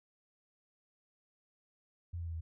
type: tone with pitch steps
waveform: sine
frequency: 86.2 / 84.52 / 82.88 / 81.27 Hz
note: F2 / E2 / E2 / E2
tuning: -22 / +44 / +10 / -24 cents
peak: -37 dBFS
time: 2.13-2.41 s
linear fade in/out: 10 ms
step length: 70 ms
effects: none